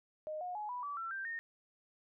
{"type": "tone with pitch steps", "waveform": "sine", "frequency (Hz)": [617, 721.1, 842.8, 985.1, 1151.4, 1345.7, 1572.8, 1838.3], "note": ["D#5", "F#5", "G#5", "B5", "D6", "E6", "G6", "A#6"], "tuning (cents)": [-15, -45, 25, -5, -35, 35, 5, -25], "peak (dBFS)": -38, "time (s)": [0.27, 1.39], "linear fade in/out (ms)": 0, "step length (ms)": 140, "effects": []}